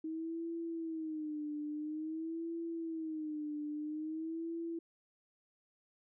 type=tone with vibrato; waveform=sine; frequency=315.4 Hz; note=D#4; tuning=24 cents sharp; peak=-37 dBFS; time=0.04-4.79 s; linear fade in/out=5 ms; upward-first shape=sine; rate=0.49 Hz; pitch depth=100 cents each way; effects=none